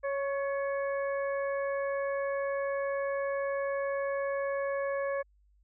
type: harmonic tone with a mistuned harmonic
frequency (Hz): 554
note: C#5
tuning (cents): -1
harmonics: 1 / 2 / 3 / 4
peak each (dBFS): -30 / -39 / -40 / -47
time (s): 0.03-5.23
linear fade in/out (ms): 20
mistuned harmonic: 3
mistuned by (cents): +38
effects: added 50 Hz sine -62 dBFS peak until 5.63 s